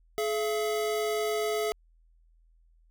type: tone pair together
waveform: square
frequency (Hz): 425.8 / 675.9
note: G#4 / E5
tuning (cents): +43 / +43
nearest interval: minor sixth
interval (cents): 800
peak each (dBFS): -29 / -33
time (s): 0.18-1.72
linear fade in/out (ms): 0
effects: added 41 Hz sine -59 dBFS peak until 2.9 s